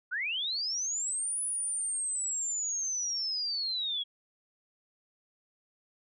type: linear two-way sweep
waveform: sine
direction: up then down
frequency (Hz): 1387 to 9956 to 3285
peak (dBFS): -30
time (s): 0.11-4.04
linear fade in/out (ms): 20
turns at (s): 1.41
effects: none